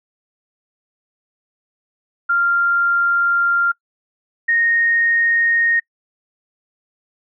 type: tone pair in turn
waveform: sine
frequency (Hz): 1391 / 1856.8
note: F6 / A#6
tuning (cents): -7 / -7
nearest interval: perfect fourth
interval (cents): 500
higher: second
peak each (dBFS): -13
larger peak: neither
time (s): 2.29-3.72 / 4.48-5.8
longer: first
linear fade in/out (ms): 10
effects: noise-tail reverb RT60 0.1 s tail -25 dB re dry